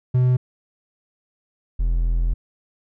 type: tone pair in turn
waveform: triangle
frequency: 126.1 / 42.08 Hz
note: B2 / E1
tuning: +36 / +36 cents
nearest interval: octave + perfect fifth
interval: 1900 cents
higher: first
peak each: -12 / -15 dBFS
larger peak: first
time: 0.14-0.37 / 1.79-2.34 s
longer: second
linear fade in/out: 10 ms
effects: none